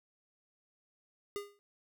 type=tone with exponential decay; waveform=square; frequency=407.1 Hz; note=G#4; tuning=35 cents flat; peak=-34 dBFS; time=1.36-1.59 s; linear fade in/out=0 ms; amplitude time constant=50 ms; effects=none